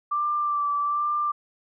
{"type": "tone with vibrato", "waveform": "sine", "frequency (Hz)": 1174.7, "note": "D6", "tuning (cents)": 0, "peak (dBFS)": -22, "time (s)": [0.11, 1.32], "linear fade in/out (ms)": 10, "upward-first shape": "sine", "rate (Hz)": 1.2, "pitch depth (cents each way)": 23, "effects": []}